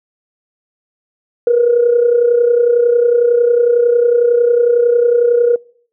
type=tone with amplitude modulation; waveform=sine; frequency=477.6 Hz; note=A#4; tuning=42 cents sharp; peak=-5 dBFS; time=1.47-5.56 s; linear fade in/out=2 ms; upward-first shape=sine; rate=31 Hz; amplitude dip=65%; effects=noise-tail reverb RT60 0.5 s tail -23 dB re dry + tanh soft clip ceiling -2 dBFS